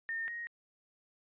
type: tone pair in turn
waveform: sine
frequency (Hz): 1823 / 1874.3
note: A#6 / A#6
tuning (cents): -39 / +9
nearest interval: unison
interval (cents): 48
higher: second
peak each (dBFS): -34 / -38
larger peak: first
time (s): 0.09-0.28 / 0.28-0.47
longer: neither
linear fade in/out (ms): 0
effects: resampled to 8000 Hz